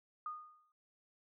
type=tone with exponential decay; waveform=sine; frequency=1229 Hz; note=D#6; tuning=22 cents flat; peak=-37 dBFS; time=0.26-0.72 s; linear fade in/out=2 ms; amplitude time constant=100 ms; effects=none